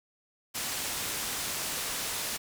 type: low-pass noise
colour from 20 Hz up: white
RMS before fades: -34 dBFS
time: 0.54-2.38 s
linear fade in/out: 20 ms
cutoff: 11000 Hz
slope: 12 dB/octave
effects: none